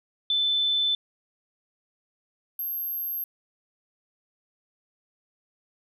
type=tone pair in turn; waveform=sine; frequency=3520 / 12515 Hz; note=A7 / G9; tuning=0 / -4 cents; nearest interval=octave + minor seventh; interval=2196 cents; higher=second; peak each=-21 / -28 dBFS; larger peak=first; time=0.3-0.95 / 2.59-3.24 s; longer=neither; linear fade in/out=2 ms; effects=none